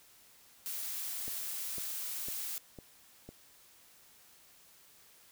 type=noise; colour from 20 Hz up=blue; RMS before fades=-39 dBFS; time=0.66-2.58 s; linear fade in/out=0 ms
type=click train; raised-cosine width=2 ms; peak=-33 dBFS; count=5; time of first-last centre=1.28-3.29 s; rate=1.99 Hz
effects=white hiss -61 dBFS RMS until 5.31 s